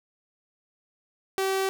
sawtooth tone, 384.8 Hz, G4, 32 cents flat, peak -20 dBFS, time 1.38-1.69 s, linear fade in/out 0 ms, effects none

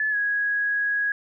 sine tone with pitch glide, 1727 to 1659.5 Hz, A6 to G#6, -33 to -2 cents, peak -21 dBFS, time 0-1.12 s, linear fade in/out 2 ms, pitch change -69 cents, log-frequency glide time 0.1-0.16 s, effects none

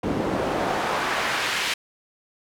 pink noise with band-pass filter sweep, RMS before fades -25 dBFS, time 0.03-1.74 s, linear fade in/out 5 ms, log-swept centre 290 to 2900 Hz, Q 0.89, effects none

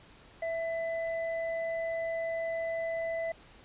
sine tone pair together, 660 / 2003 Hz, E5 / B6, +2 / +24 cents, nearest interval octave + perfect fifth, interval 1922 cents, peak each -31 / -40 dBFS, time 0.42-3.32 s, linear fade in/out 5 ms, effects pink hiss -56 dBFS RMS until 3.64 s + resampled to 8000 Hz

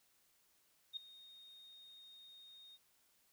sine tone with ADSR envelope, 3706 Hz, A#7, 11 cents flat, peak -38 dBFS, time 0.93-2.78 s, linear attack 37 ms, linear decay 5 ms, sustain -18 dB, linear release 34 ms, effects white hiss -74 dBFS RMS until 3.32 s

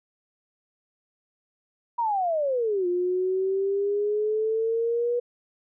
sine exponential two-way sweep, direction down then up, 970 to 352 to 485.9 Hz, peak -22 dBFS, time 1.98-5.2 s, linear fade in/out 10 ms, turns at 2.87 s, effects none

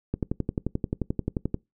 click train, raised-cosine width 3 ms, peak -13 dBFS, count 17, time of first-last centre 0.14-1.544 s, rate 11.4 Hz, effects noise-tail reverb RT60 0.2 s tail -23 dB re dry

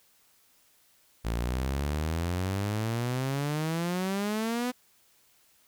sawtooth exponential sweep, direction up, 55 to 252.4 Hz, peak -24 dBFS, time 1.24-4.72 s, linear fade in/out 20 ms, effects white hiss -64 dBFS RMS until 5.67 s

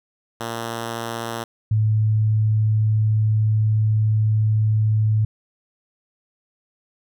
5% pulse / sine tone pair in turn, 115.7 / 108.28 Hz, A#2 / A2, -13 / -27 cents, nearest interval minor second, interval 114 cents, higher first, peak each -15 dBFS, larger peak neither, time 0.4-1.44 / 1.71-5.25 s, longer second, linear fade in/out 5 ms, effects none

